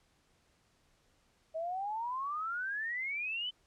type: exponential sweep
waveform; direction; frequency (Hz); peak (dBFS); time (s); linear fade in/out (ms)
sine; up; 629 to 3075; -34; 1.54-3.51; 20
effects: pink hiss -71 dBFS RMS until 3.66 s + low-pass 9000 Hz 12 dB/octave